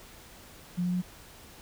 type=tone with pitch steps; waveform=sine; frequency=177.3 / 179.05 / 180.82 Hz; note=F3 / F3 / F#3; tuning=+26 / +43 / -40 cents; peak=-26 dBFS; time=0.77-1.022 s; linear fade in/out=20 ms; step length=84 ms; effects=pink hiss -51 dBFS RMS until 1.61 s